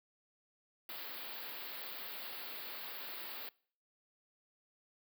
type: band-stop noise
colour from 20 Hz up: white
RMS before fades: -45 dBFS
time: 0.89-3.49 s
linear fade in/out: 2 ms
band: 4800 to 13000 Hz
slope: 96 dB/octave
effects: noise-tail reverb RT60 0.5 s tail -24 dB re dry + high-pass 300 Hz 12 dB/octave